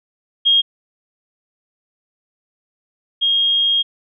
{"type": "tone pair in turn", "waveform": "sine", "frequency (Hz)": [3249, 3249], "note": ["G#7", "G#7"], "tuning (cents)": [-39, -39], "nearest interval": "unison", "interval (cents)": 0, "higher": "neither", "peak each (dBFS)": [-10, -13], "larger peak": "first", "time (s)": [[0.45, 0.62], [3.21, 3.83]], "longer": "second", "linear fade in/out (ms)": 20, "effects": []}